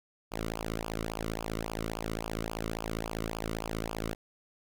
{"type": "tone with flanger", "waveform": "sawtooth", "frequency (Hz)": 55.1, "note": "A1", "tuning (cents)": 3, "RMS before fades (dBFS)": -36, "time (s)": [0.31, 4.15], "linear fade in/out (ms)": 20, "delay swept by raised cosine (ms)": [0.5, 1.22], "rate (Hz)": 3.6, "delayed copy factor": -0.9, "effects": []}